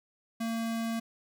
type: tone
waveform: square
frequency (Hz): 227.8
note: A#3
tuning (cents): -40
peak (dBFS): -31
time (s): 0.4-1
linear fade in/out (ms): 10
effects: none